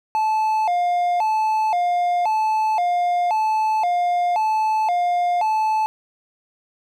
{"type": "tone with vibrato", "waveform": "triangle", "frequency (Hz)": 784, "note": "G5", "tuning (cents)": 0, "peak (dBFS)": -15, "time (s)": [0.15, 5.86], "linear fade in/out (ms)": 0, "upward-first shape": "square", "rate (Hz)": 0.95, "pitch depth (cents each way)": 180, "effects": []}